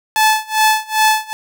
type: tone with tremolo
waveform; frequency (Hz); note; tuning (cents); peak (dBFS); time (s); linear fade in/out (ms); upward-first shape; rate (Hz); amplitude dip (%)
sawtooth; 868; A5; -24; -5; 0.16-1.33; 0; sine; 2.5; 95
effects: none